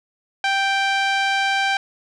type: tone with low-pass filter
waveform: 5% pulse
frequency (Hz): 784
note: G5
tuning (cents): 0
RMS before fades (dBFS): -20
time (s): 0.44-1.77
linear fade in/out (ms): 2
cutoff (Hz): 2300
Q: 0.71
effects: none